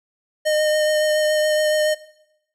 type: tone with vibrato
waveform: square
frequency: 612 Hz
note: D#5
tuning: 29 cents flat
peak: -17 dBFS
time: 0.45-1.95 s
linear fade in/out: 20 ms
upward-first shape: triangle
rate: 7.1 Hz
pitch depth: 16 cents each way
effects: noise-tail reverb RT60 0.8 s tail -18 dB re dry + low-pass 12000 Hz 12 dB/octave